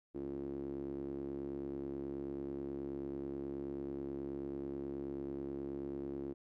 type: tone with band-pass filter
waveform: sawtooth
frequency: 69.3 Hz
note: C#2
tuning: in tune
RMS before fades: -42 dBFS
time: 0.14-6.34 s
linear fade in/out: 20 ms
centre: 330 Hz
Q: 5.6
effects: none